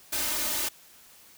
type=noise with comb filter; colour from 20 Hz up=white; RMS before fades=-29 dBFS; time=0.12-0.69 s; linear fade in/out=10 ms; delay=3.3 ms; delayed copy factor=+1; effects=white hiss -54 dBFS RMS until 1.37 s